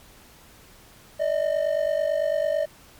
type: ring-modulated tone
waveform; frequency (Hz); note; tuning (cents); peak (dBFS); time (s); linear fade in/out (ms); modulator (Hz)
triangle; 609; D#5; -37; -16; 1.19-2.66; 20; 24.5
effects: pink hiss -51 dBFS RMS until 2.99 s + MP3 96 kbps